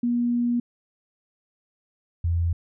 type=tone pair in turn; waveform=sine; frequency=240 / 84.85 Hz; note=B3 / F2; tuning=-49 / -49 cents; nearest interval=octave + tritone; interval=1800 cents; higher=first; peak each=-20 dBFS; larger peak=neither; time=0.03-0.6 / 2.24-2.53 s; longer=first; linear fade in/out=5 ms; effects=none